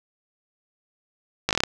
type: slowing click train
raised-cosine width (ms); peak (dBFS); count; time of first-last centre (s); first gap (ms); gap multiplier
0.2; -3; 7; 1.49-1.636; 18; 1.12
effects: none